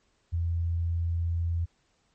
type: tone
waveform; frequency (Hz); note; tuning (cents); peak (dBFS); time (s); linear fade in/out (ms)
sine; 84.5; E2; +43; -25; 0.32-1.66; 20
effects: pink hiss -70 dBFS RMS until 2.14 s + MP3 32 kbps